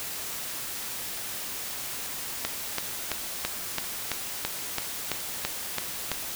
click train, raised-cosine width 0.2 ms, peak -9 dBFS, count 12, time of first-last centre 2.45-6.117 s, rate 3 Hz, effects white hiss -35 dBFS RMS until 6.35 s

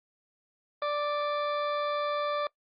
harmonic tone, 587.3 Hz, D5, in tune, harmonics 1 / 2 / 3 / 4 / 6 / 7 / 8, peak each -30 / -31 / -43 / -44 / -43 / -51 / -52 dBFS, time 0.82-2.47 s, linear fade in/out 2 ms, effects noise-tail reverb RT60 0.1 s tail -23 dB re dry + Opus 32 kbps

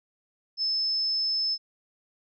sine tone, 5240 Hz, E8, 11 cents flat, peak -24 dBFS, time 0.57-1.58 s, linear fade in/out 50 ms, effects none

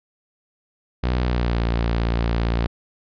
sawtooth tone with pitch glide, 61.74 to 57.61 Hz, B1 to A#1, 0 to -20 cents, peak -15 dBFS, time 1.03-2.67 s, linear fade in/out 10 ms, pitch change -120 cents, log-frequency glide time 1.22-1.63 s, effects resampled to 11025 Hz

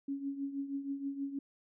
sine tone with tremolo, 277.6 Hz, C#4, 3 cents sharp, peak -32 dBFS, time 0.08-1.39 s, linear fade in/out 5 ms, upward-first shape triangle, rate 6.3 Hz, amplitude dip 75%, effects none

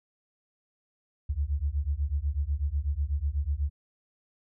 sine beating tone pair, 68.1 / 76.2 Hz, C#2 / D#2, -30 / -36 cents, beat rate 8.1 Hz, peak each -29 dBFS, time 1.29-3.7 s, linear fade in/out 10 ms, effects none

